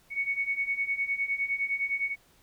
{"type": "beating tone pair", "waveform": "sine", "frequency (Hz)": [2217, 2226.8], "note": ["C#7", "C#7"], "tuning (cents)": [0, 7], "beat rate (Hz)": 9.8, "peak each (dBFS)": [-32, -29], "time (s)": [0.1, 2.16], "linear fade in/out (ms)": 50, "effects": ["pink hiss -62 dBFS RMS until 2.42 s"]}